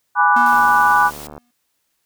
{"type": "chord", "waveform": "sine", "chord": "G# half-diminished seventh", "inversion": "none", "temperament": "equal", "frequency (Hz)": [830.6, 987.8, 1174.7, 1480], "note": ["G#5", "B5", "D6", "F#6"], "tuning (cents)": [0, 0, 0, 0], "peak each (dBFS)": -16, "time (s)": [0.15, 1.11], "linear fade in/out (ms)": 50}
{"type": "tone with exponential decay", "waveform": "square", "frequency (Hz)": 241.5, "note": "B3", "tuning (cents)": -39, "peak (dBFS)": -24, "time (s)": [0.36, 1.51], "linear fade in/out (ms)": 5, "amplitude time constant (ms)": 250}
{"type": "noise", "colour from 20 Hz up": "white", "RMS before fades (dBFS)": -36, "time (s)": [0.46, 1.27], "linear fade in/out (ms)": 0}
{"type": "click train", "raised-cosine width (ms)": 1, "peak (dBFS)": -21, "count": 64, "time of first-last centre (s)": [0.53, 1.379], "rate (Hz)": 74.2}
{"effects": ["white hiss -69 dBFS RMS until 2.05 s"]}